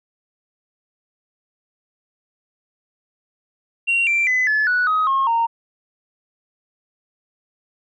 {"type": "tone with pitch steps", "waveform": "sine", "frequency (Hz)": [2751, 2354, 2014, 1723, 1474.2, 1261.3, 1079.2, 923.4], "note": ["F7", "D7", "B6", "A6", "F#6", "D#6", "C#6", "A#5"], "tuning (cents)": [-27, 3, 33, -37, -7, 23, -47, -17], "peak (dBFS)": -14, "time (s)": [3.87, 5.47], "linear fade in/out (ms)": 20, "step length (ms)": 200, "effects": ["tanh soft clip ceiling -12 dBFS"]}